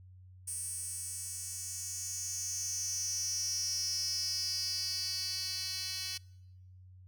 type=tone with high-pass filter sweep; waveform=10% pulse; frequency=374.7 Hz; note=F#4; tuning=22 cents sharp; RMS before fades=-37 dBFS; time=0.47-6.18 s; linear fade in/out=10 ms; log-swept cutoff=8600 to 3900 Hz; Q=6.9; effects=noise-tail reverb RT60 1.0 s tail -25 dB re dry + added 92 Hz sine -52 dBFS peak until 7.07 s